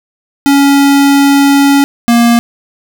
square tone pair in turn, 279.9 / 235.4 Hz, C#4 / A#3, +17 / +17 cents, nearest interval minor third, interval 300 cents, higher first, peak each -5 dBFS, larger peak neither, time 0.46-1.84 / 2.08-2.39 s, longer first, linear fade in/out 0 ms, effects 7-bit

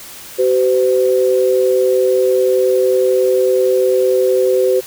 sine tone pair together, 379.9 / 510.9 Hz, F#4 / C5, +46 / -41 cents, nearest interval perfect fourth, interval 513 cents, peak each -13 dBFS, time 0.38-4.81 s, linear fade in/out 20 ms, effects white hiss -34 dBFS RMS until 4.86 s

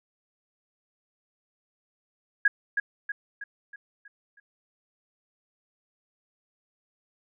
sine tone with echo, 1649 Hz, G#6, 13 cents flat, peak -16 dBFS, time 2.45-2.48 s, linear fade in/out 5 ms, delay 320 ms, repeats 6, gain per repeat -6 dB, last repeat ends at 4.4 s, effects none

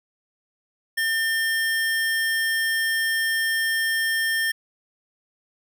square tone pair together, 1800 / 3207 Hz, A6 / G7, +39 / +39 cents, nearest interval minor seventh, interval 1000 cents, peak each -22 / -32 dBFS, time 0.97-4.52 s, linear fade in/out 10 ms, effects none

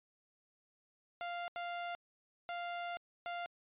sawtooth tone bursts at uneven times, 697 Hz, F5, 4 cents flat, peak -35 dBFS, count 4, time 1.21-1.48 / 1.56-1.95 / 2.49-2.97 / 3.26-3.46 s, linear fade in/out 0 ms, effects resampled to 8000 Hz

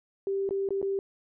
sine tone with dropouts, 392 Hz, G4, in tune, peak -26 dBFS, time 0.27-0.99 s, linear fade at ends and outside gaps 1 ms, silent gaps 0.491-0.508 / 0.689-0.706 / 0.816-0.827 s, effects none

